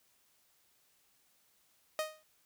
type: tone with exponential decay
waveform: sawtooth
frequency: 622.3 Hz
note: D#5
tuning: in tune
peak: -26 dBFS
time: 1.99-2.23 s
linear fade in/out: 1 ms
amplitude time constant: 52 ms
effects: white hiss -71 dBFS RMS until 2.45 s